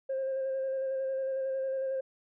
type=tone with vibrato; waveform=sine; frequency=532 Hz; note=C5; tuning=29 cents sharp; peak=-28 dBFS; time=0.09-2.01 s; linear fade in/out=10 ms; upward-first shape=square; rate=11 Hz; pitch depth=15 cents each way; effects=tanh soft clip ceiling -27 dBFS